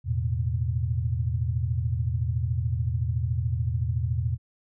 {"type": "chord", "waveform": "sine", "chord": "E suspended fourth", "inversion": "none", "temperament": "just", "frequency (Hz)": [82.41, 109.88, 123.61], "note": ["E2", "A2", "B2"], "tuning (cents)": [0, -2, 2], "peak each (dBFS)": -28, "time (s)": [0.04, 4.38], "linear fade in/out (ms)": 50, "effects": []}